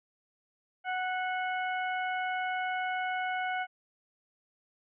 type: harmonic tone with a mistuned harmonic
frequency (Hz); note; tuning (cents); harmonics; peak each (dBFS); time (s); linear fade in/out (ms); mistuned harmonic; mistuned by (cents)
740; F#5; 0; 1 / 2 / 3 / 4; -32 / -35 / -39 / -46; 0.84-3.67; 50; 3; -26
effects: none